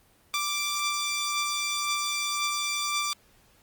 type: beating tone pair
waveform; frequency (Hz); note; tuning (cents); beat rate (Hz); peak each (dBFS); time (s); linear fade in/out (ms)
10% pulse; 1174.7 / 1176.6; D6 / D6; 0 / +3; 1.9; -19 / -27; 0.34-3.13; 0
effects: pink hiss -61 dBFS RMS until 3.62 s + Opus 24 kbps